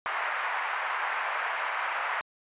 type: band-pass noise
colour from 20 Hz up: pink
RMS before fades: -31 dBFS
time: 0.06-2.21 s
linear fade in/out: 0 ms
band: 820 to 2200 Hz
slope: 24 dB/octave
effects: resampled to 8000 Hz